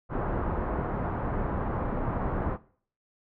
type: low-pass noise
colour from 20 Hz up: pink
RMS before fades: -30 dBFS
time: 0.09-2.58 s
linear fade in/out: 50 ms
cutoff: 1300 Hz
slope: 24 dB/octave
effects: noise-tail reverb RT60 0.5 s tail -19 dB re dry